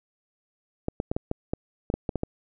clicks, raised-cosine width 2 ms, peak -13 dBFS, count 11, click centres 0.884 / 1.001 / 1.115 / 1.165 / 1.314 / 1.535 / 1.901 / 1.94 / 2.092 / 2.157 / 2.234 s, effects none

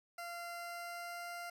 20% pulse tone with pitch glide, 690 to 695.2 Hz, F5 to F5, -21 to -8 cents, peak -38 dBFS, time 0.18-1.5 s, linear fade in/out 5 ms, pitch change +13 cents, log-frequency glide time 0.54-1.25 s, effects 11-bit

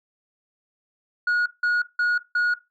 sine tone bursts, 1448 Hz, F#6, 38 cents flat, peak -16 dBFS, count 4, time 1.27-2.54 s, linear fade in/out 5 ms, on 190 ms, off 170 ms, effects noise-tail reverb RT60 0.2 s tail -17 dB re dry + tanh soft clip ceiling -18 dBFS

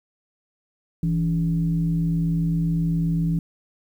sine tone with frequency modulation, 164.81 Hz, E3, in tune, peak -19 dBFS, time 1.03-3.39 s, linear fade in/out 2 ms, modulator 121 Hz, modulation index 0.49, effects 9-bit

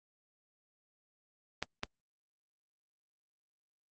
clicks, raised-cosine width 0.2 ms, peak -15 dBFS, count 2, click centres 1.626 / 1.834 s, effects low-pass 7000 Hz 12 dB/octave + Opus 32 kbps

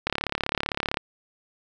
click train, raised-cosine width 0.3 ms, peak -8 dBFS, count 33, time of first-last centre 0.07-0.971 s, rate 35.5 Hz, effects none

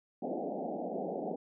white band-pass noise, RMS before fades -37 dBFS, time 0.22-1.36 s, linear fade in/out 5 ms, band 170 to 780 Hz, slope 96 dB/octave, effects none

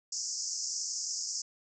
pink band-pass noise, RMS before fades -36 dBFS, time 0.12-1.42 s, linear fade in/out 5 ms, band 5000 to 7300 Hz, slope 96 dB/octave, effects none

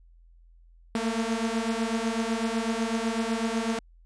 sawtooth beating tone pair, 222.7 / 230.7 Hz, A3 / A#3, +21 / -18 cents, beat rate 8 Hz, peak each -25 dBFS, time 0.95-3.79 s, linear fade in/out 2 ms, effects added 42 Hz sine -52 dBFS peak until 4.05 s + resampled to 22050 Hz

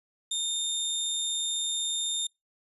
25% pulse tone, 3638 Hz, A#7, 43 cents flat, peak -24 dBFS, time 0.31-2.27 s, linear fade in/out 5 ms, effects noise-tail reverb RT60 0.2 s tail -26 dB re dry + resampled to 32000 Hz

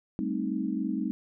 sine chord, A half-diminished seventh, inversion third, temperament equal with one note detuned, 196 / 220 / 262.7 / 311.1 Hz, G3 / A3 / C4 / Eb4, 0 / 0 / +7 / 0 cents, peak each -33 dBFS, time 0.19-1.11 s, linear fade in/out 0 ms, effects none

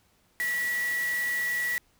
sine tone in noise, 1941 Hz, B6, 31 cents flat, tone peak -26 dBFS, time 0.4-1.78 s, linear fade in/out 0 ms, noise white, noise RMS -39 dBFS, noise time 0.4-1.78 s, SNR +10 dB, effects pink hiss -66 dBFS RMS until 1.99 s

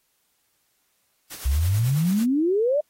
white noise with tremolo, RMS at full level -36 dBFS, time 1.3-2.26 s, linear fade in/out 20 ms, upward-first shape sine, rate 9.1 Hz, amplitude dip 50%
sine exponential sweep, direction up, 61.74 to 620 Hz, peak -18 dBFS, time 1.45-2.81 s, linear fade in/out 10 ms
effects white hiss -69 dBFS RMS until 2.89 s + AAC 48 kbps

